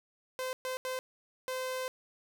sawtooth tone bursts at uneven times, 515 Hz, C5, 28 cents flat, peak -30 dBFS, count 4, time 0.39-0.53 / 0.65-0.77 / 0.85-0.99 / 1.48-1.88 s, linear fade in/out 0 ms, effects none

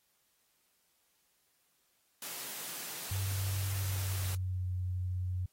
white high-pass noise, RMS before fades -42 dBFS, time 2.22-4.35 s, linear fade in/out 2 ms, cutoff 130 Hz, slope 24 dB/octave
sine tone with pitch glide, 96.5 to 91.14 Hz, G2 to F#2, -27 to -26 cents, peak -32 dBFS, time 3.11-5.46 s, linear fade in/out 5 ms, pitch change -99 cents, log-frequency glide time 3.73-4.68 s
effects white hiss -74 dBFS RMS until 5.52 s + AAC 48 kbps

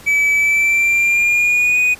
triangle tone with pitch glide, 2296 to 2475 Hz, D7 to D#7, -40 to -10 cents, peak -10 dBFS, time 0.06-1.95 s, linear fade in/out 20 ms, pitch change +130 cents, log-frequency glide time 0.35-1.79 s, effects pink hiss -40 dBFS RMS until 1.99 s + resampled to 32000 Hz

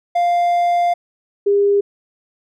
triangle / sine tone pair in turn, 698.5 / 403.6 Hz, F5 / G#4, 0 / -49 cents, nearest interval major sixth, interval 949 cents, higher first, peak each -11 dBFS, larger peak neither, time 0.15-0.94 / 1.46-1.81 s, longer first, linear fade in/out 10 ms, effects none

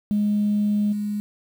sine tone with level steps, 207.7 Hz, G#3, in tune, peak -17 / -23 dBFS, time 0.11-1.2 s, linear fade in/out 0 ms, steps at 0.92 s, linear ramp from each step 10 ms, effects tanh soft clip ceiling -14 dBFS + 8-bit

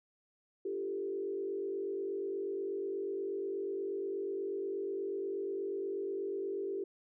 sine tone with frequency modulation, 392 Hz, G4, in tune, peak -34 dBFS, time 0.65-6.84 s, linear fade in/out 5 ms, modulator 48.3 Hz, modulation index 0.92, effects none

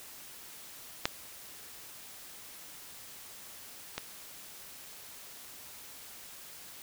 clicks, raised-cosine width 0.2 ms, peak -9 / -16 dBFS, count 2, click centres 1.055 / 3.98 s, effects white hiss -49 dBFS RMS until 6.82 s

